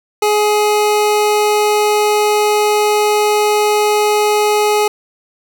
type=tone; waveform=25% pulse; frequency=420 Hz; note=G#4; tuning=19 cents sharp; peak=-7 dBFS; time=0.22-4.88 s; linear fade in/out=5 ms; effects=none